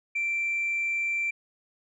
sine tone, 2349 Hz, D7, in tune, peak -24 dBFS, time 0.15-1.31 s, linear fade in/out 10 ms, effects tanh soft clip ceiling -22 dBFS

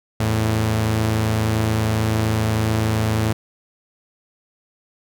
sawtooth tone pair together, 82.94 / 110 Hz, E2 / A2, +11 / 0 cents, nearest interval perfect fourth, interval 489 cents, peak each -22 / -14 dBFS, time 0.2-3.33 s, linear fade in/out 5 ms, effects none

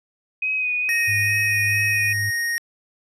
sine tone with vibrato, 2505 Hz, D#7, 11 cents sharp, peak -20 dBFS, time 0.42-2.13 s, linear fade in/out 5 ms, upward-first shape sine, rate 2.3 Hz, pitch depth 26 cents each way
square tone, 1864.7 Hz, A#6, in tune, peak -22 dBFS, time 0.89-2.58 s, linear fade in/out 0 ms
sine tone with tremolo, 104.3 Hz, G#2, 8 cents sharp, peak -25 dBFS, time 1.07-2.31 s, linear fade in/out 20 ms, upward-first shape triangle, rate 1.9 Hz, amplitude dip 45%
effects resampled to 32000 Hz

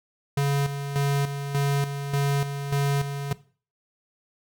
square tone with tremolo, 140.9 Hz, C#3, 29 cents sharp, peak -21 dBFS, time 0.37-3.33 s, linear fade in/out 5 ms, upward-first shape square, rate 1.7 Hz, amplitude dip 60%, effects noise-tail reverb RT60 0.4 s tail -18 dB re dry

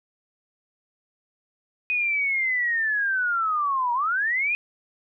sine linear two-way sweep, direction down then up, 2500 to 940 to 2500 Hz, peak -21 dBFS, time 1.9-4.55 s, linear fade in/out 0 ms, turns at 3.93 s, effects none

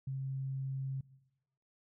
sine tone, 134.2 Hz, C3, 44 cents sharp, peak -35 dBFS, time 0.07-1.01 s, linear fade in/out 5 ms, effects noise-tail reverb RT60 1.0 s tail -20 dB re dry

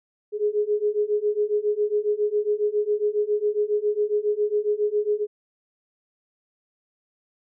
sine beating tone pair, 414.5 / 421.8 Hz, G#4 / G#4, -3 / +27 cents, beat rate 7.3 Hz, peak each -24 / -23 dBFS, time 0.32-5.27 s, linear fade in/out 50 ms, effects none

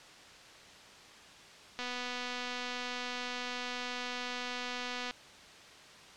click train, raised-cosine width 0.2 ms, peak -21 dBFS, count 821, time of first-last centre 1.79-5.11 s, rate 247 Hz, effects white hiss -53 dBFS RMS until 6.16 s + low-pass 5000 Hz 12 dB/octave

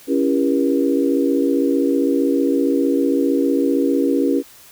sine chord, C# diminished seventh, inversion none, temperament just, 277.2 / 332.6 / 399.1 / 479 Hz, C#4 / E4 / G4 / Bb4, 0 / +16 / +31 / +47 cents, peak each -17 / -21 / -22 / -22 dBFS, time 0.07-4.43 s, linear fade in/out 50 ms, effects white hiss -45 dBFS RMS until 4.71 s

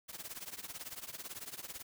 white noise with tremolo, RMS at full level -42 dBFS, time 0.08-1.83 s, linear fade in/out 20 ms, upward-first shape triangle, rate 18 Hz, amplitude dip 95%, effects none

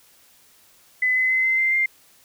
sine tone with pitch steps, 2013 / 2031 / 2048 / 2066 / 2084 / 2102 Hz, B6 / B6 / C7 / C7 / C7 / C7, +33 / +48 / -38 / -22 / -7 / +7 cents, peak -17 dBFS, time 1.02-1.86 s, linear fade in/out 5 ms, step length 140 ms, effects white hiss -55 dBFS RMS until 2.24 s

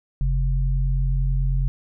sine tone pair together, 44.55 / 133.9 Hz, F1 / C3, +35 / +40 cents, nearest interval octave + perfect fifth, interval 1905 cents, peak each -19 / -24 dBFS, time 0.21-1.68 s, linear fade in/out 0 ms, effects none

